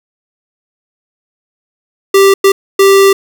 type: tone bursts at uneven times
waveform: square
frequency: 392 Hz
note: G4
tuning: in tune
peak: -4 dBFS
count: 3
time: 2.14-2.34 / 2.44-2.52 / 2.79-3.13 s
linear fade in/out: 5 ms
effects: none